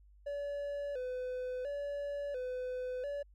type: tone with vibrato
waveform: triangle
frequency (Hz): 537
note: C5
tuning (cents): +45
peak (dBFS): -34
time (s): 0.26-3.23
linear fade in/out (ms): 10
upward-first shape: square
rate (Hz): 0.72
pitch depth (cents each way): 110
effects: added 50 Hz sine -58 dBFS peak until 3.34 s